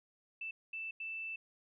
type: tone bursts at uneven times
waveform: sine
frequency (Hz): 2650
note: E7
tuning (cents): +9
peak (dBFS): -39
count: 3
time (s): 0.41-0.51 / 0.73-0.91 / 1-1.36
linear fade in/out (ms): 5
effects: none